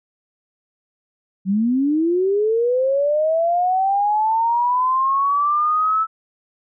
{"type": "linear sweep", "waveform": "sine", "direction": "up", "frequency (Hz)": [183.5, 1318.5], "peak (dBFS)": -15, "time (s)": [1.45, 6.07], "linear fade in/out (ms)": 50, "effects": []}